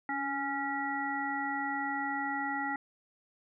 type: harmonic tone with a mistuned harmonic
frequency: 276.7 Hz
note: C#4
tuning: 3 cents flat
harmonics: 1 / 3 / 5 / 7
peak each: -38 / -35 / -39 / -36 dBFS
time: 0.09-2.76 s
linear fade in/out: 2 ms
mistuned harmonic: 1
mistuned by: +28 cents
effects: none

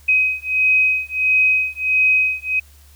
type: beating tone pair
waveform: sine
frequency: 2524 / 2525.5 Hz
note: D#7 / D#7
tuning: +24 / +25 cents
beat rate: 1.5 Hz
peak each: -17 dBFS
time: 0.08-2.6 s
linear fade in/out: 10 ms
effects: added 72 Hz sine -45 dBFS peak until 2.95 s + white hiss -52 dBFS RMS until 2.95 s

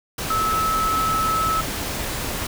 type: tone in noise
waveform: sine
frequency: 1300 Hz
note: E6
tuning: 24 cents flat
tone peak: -19 dBFS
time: 0.3-1.61 s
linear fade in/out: 5 ms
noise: pink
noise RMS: -27 dBFS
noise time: 0.18-2.47 s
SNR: +5 dB
effects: none

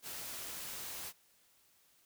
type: noise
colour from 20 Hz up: white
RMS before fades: -44 dBFS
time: 0.02-1.13 s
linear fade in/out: 50 ms
effects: white hiss -69 dBFS RMS until 2.05 s

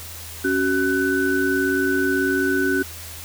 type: tone cluster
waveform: sine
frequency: 277.2 / 375.6 / 1497 Hz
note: C#4 / F#4 / F#6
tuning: 0 / +26 / +20 cents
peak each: -22 dBFS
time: 0.44-2.83 s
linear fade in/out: 10 ms
effects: added 83 Hz sine -39 dBFS peak until 3.24 s + white hiss -37 dBFS RMS until 3.24 s

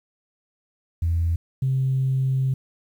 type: tone pair in turn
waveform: sine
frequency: 83.8 / 132.3 Hz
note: E2 / C3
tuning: +29 / +20 cents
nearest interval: minor sixth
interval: 791 cents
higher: second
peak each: -18 / -18 dBFS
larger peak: neither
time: 1.02-1.36 / 1.62-2.54 s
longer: second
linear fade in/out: 5 ms
effects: tanh soft clip ceiling -14 dBFS + 9-bit

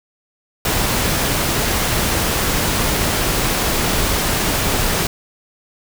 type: noise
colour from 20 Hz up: pink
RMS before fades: -18 dBFS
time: 0.65-5.07 s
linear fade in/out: 2 ms
effects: none

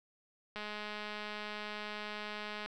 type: click train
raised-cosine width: 0.3 ms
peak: -26 dBFS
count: 442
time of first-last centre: 0.56-2.66 s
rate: 210 Hz
effects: none

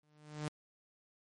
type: tone with exponential growth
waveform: sawtooth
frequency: 150.7 Hz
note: D3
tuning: 45 cents sharp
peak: -30 dBFS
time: 0.03-0.48 s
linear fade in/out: 2 ms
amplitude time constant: 96 ms
effects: MP3 48 kbps

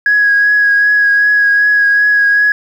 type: tone with vibrato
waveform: sine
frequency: 1661 Hz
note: G#6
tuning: in tune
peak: -6 dBFS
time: 0.06-2.52 s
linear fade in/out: 2 ms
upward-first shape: triangle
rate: 2.6 Hz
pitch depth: 20 cents each way
effects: tanh soft clip ceiling -2 dBFS + 7-bit

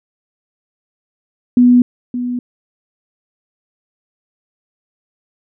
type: tone with echo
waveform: sine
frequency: 245.9 Hz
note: B3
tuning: 7 cents flat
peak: -5 dBFS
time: 1.57-1.82 s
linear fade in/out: 2 ms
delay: 570 ms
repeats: 1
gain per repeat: -12 dB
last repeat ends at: 2.39 s
effects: none

